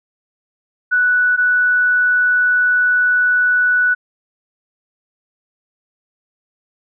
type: tone pair in turn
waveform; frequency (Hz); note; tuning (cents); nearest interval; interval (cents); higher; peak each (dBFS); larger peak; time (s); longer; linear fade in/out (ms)
sine; 1480 / 1480; F#6 / F#6; 0 / 0; unison; 0; neither; -11; neither; 0.91-1.37 / 1.37-3.95; second; 20
effects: none